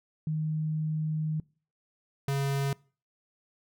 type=tone pair in turn; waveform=sine / square; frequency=155.56 / 138.59 Hz; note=D#3 / C#3; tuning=0 / 0 cents; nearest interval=major second; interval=200 cents; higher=first; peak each=-27 dBFS; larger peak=neither; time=0.27-1.4 / 2.28-2.73 s; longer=first; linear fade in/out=2 ms; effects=noise-tail reverb RT60 0.4 s tail -24 dB re dry